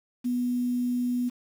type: tone with quantisation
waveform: sine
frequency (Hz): 245.8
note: B3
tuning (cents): -8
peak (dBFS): -24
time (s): 0.24-1.3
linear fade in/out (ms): 20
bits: 8
effects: none